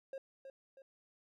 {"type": "tone with echo", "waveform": "triangle", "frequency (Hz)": 538, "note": "C5", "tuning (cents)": 48, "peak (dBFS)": -39, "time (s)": [0.13, 0.18], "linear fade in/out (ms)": 2, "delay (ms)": 320, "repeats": 2, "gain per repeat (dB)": -7, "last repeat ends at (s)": 0.82, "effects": []}